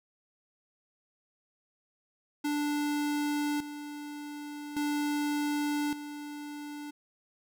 square tone with tremolo, 293.7 Hz, D4, in tune, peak -29 dBFS, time 2.44-6.91 s, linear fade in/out 10 ms, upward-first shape square, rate 0.43 Hz, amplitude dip 70%, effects none

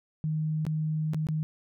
sine tone with dropouts, 155.56 Hz, D#3, in tune, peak -26 dBFS, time 0.24-1.43 s, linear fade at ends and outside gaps 0 ms, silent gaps 0.652-0.666 / 1.135-1.145 / 1.269-1.287 s, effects none

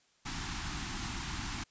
pink band-stop noise, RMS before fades -38 dBFS, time 0.25-1.64 s, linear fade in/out 10 ms, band 340 to 780 Hz, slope 48 dB/octave, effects white hiss -69 dBFS RMS until 1.7 s + resampled to 16000 Hz

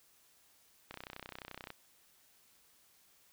click train, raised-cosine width 0.3 ms, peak -28 dBFS, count 26, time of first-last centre 0.91-1.704 s, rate 31.5 Hz, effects white hiss -67 dBFS RMS until 3.32 s

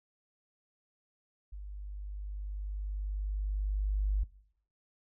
sine tone with level ramp, 50.1 Hz, G1, 38 cents sharp, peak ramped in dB -40 to -25 dBFS, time 1.52-4.24 s, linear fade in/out 10 ms, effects noise-tail reverb RT60 0.7 s tail -21 dB re dry

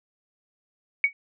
sine tone with exponential decay, 2246 Hz, C#7, 22 cents sharp, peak -12 dBFS, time 1.04-1.13 s, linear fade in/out 1 ms, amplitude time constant 18 ms, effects none

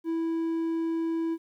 triangle tone, 328.7 Hz, E4, 5 cents flat, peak -24 dBFS, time 0.04-1.38 s, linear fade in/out 50 ms, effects 11-bit

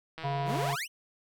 click train, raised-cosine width 0.3 ms, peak -25 dBFS, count 89, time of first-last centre 0.18-0.727 s, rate 161 Hz
harmonic tone, 140 Hz, C#3, 18 cents sharp, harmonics 1 / 3 / 5 / 7, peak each -32 / -41 / -33 / -37 dBFS, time 0.23-0.76 s, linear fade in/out 20 ms
sawtooth exponential sweep, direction up, 141.3 to 3136 Hz, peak -29 dBFS, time 0.45-0.88 s, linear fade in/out 50 ms
effects none

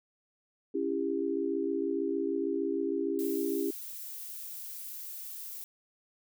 sine chord, C# diminished, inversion none, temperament just, 277.2 / 332.6 / 399.1 Hz, C#4 / E4 / G4, 0 / +16 / +31 cents, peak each -34 / -33 / -32 dBFS, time 0.74-3.71 s, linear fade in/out 10 ms
violet noise, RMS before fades -42 dBFS, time 3.19-5.64 s, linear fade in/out 0 ms
effects none

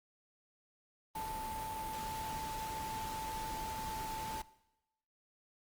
sine tone in noise, 880 Hz, A5, in tune, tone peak -39 dBFS, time 1.15-4.42 s, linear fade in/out 5 ms, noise pink, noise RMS -45 dBFS, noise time 1.15-4.42 s, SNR +3 dB, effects noise-tail reverb RT60 0.9 s tail -19 dB re dry + Opus 32 kbps

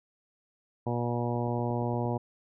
harmonic tone, 120 Hz, B2, 49 cents flat, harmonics 1 / 2 / 3 / 4 / 5 / 6 / 7 / 8, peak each -31 / -34 / -36 / -37 / -38 / -39 / -39 / -40 dBFS, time 0.86-2.18 s, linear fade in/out 10 ms
click train, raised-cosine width 2 ms, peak -31 dBFS, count 7, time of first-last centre 1.36-2.054 s, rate 8.64 Hz
effects none

